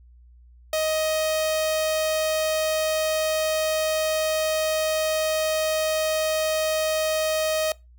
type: tone with notch filter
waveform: sawtooth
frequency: 627 Hz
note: D#5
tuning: 13 cents sharp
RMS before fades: -24 dBFS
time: 0.73-7.72 s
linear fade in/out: 2 ms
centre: 1500 Hz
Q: 1.5
effects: noise-tail reverb RT60 0.2 s tail -21 dB re dry + added 60 Hz sine -48 dBFS peak until 7.98 s